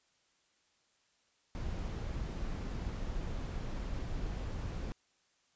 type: noise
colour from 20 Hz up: brown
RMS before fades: -38 dBFS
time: 1.55-4.92 s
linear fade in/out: 0 ms
effects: white hiss -73 dBFS RMS until 5.55 s + resampled to 16000 Hz